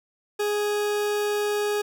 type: tone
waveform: 40% pulse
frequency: 415.3 Hz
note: G#4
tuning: in tune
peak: -22 dBFS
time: 0.39-1.82 s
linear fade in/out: 10 ms
effects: none